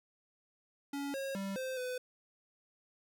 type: tone with pitch steps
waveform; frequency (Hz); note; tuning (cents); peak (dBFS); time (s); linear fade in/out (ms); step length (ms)
square; 281.6 / 543 / 195.6 / 520 / 503; C#4 / C#5 / G3 / C5 / B4; +27 / -36 / -4 / -11 / +32; -37; 0.93-1.98; 5; 210
effects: none